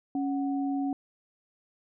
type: tone pair together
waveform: sine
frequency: 277.2 / 740 Hz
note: C#4 / F#5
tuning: 0 / 0 cents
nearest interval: octave + perfect fourth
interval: 1700 cents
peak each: -27 / -36 dBFS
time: 0.15-0.93 s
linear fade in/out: 2 ms
effects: none